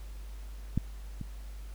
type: clicks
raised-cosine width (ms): 5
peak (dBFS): -14 / -24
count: 2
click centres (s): 0.776 / 1.213
effects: added 50 Hz sine -40 dBFS peak until 1.74 s + pink hiss -57 dBFS RMS until 1.74 s

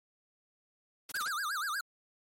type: noise bursts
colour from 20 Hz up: white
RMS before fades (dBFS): -42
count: 4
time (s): 1.09-1.285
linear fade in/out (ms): 5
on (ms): 30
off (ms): 25
type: tone with vibrato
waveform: square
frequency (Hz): 1396.9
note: F6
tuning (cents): 0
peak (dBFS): -33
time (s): 1.14-1.81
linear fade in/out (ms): 5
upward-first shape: sine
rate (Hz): 8.3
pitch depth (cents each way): 290
effects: MP3 64 kbps

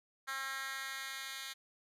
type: tone with high-pass filter sweep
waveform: 10% pulse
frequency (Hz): 268.6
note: C4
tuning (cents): +46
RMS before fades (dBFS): -42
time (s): 0.27-1.54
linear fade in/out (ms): 20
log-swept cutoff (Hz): 1500 to 2600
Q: 2
effects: resampled to 32000 Hz

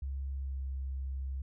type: tone with pitch glide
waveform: sine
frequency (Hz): 67.9 to 66.77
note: C#2 to C2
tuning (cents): -35 to +36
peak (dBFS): -34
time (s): 0.02-1.42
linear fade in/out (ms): 5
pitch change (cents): -29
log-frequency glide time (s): 0.34-0.59
effects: none

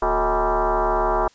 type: tone with frequency modulation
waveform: sine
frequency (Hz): 164.3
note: E3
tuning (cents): -5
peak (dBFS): -17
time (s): 0.02-1.28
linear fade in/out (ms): 5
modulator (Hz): 201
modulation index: 5.4
effects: white hiss -55 dBFS RMS until 1.34 s + resampled to 16000 Hz

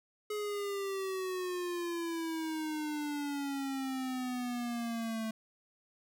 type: exponential sweep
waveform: square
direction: down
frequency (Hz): 422.9 to 220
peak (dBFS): -35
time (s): 0.3-5.31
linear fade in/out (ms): 5
effects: none

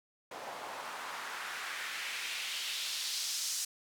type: noise with band-pass filter sweep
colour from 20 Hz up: white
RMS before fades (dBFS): -39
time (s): 0.31-3.65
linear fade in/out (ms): 5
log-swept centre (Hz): 650 to 6200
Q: 1.5
effects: none

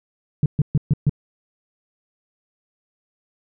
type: tone bursts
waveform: sine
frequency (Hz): 146.1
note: D3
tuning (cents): -9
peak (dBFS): -11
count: 5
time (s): 0.43-1.095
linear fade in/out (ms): 2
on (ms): 29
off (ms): 130
effects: tanh soft clip ceiling -9 dBFS

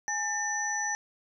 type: tone cluster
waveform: sine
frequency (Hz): 835 / 1799 / 5940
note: G#5 / A6 / F#8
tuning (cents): +9 / +38 / +6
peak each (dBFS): -34 / -32 / -32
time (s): 0.08-0.95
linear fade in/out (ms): 0
effects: none

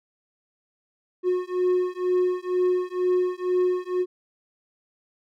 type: beating tone pair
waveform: triangle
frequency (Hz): 362.2 / 364.3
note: F#4 / F#4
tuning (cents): -37 / -27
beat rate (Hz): 2.1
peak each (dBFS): -22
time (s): 1.23-4.06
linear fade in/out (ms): 50
effects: none

